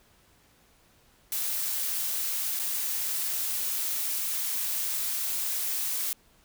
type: noise with dropouts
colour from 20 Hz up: blue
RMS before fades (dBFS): -30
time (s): 1.32-6.13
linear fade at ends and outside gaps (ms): 1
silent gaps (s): 2.592-2.597
effects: pink hiss -62 dBFS RMS until 6.44 s